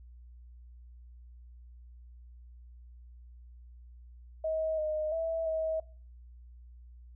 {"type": "tone with pitch steps", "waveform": "sine", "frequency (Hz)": [635, 617, 654, 639], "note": ["D#5", "D#5", "E5", "D#5"], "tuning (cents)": [35, -15, -14, 46], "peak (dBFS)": -29, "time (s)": [4.44, 5.8], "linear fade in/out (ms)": 5, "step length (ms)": 340, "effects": ["noise-tail reverb RT60 0.4 s tail -20 dB re dry", "added 60 Hz sine -49 dBFS peak until 7.15 s"]}